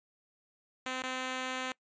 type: tone with dropouts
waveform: 5% pulse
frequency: 257.7 Hz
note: C4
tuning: 26 cents flat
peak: -23 dBFS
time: 0.86-1.72 s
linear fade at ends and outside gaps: 2 ms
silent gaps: 1.023-1.035 s
effects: noise-tail reverb RT60 0.1 s tail -23 dB re dry + resampled to 16000 Hz